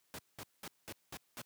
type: noise bursts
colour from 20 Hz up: pink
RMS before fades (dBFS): -45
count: 6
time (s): 0.14-1.416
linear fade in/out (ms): 0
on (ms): 46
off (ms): 200
effects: white hiss -75 dBFS RMS until 1.45 s + high-pass 100 Hz 12 dB/octave